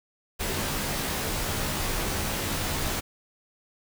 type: noise with comb filter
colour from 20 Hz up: pink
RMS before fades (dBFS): -29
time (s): 0.39-3.01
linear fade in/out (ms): 20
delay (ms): 17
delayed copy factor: -0.85
effects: none